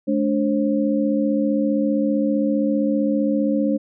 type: tone cluster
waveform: sine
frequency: 215.2 / 290.5 / 534 Hz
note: A3 / D4 / C5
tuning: -38 / -19 / +35 cents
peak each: -21 / -20 / -24 dBFS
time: 0.07-3.78 s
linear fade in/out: 20 ms
effects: none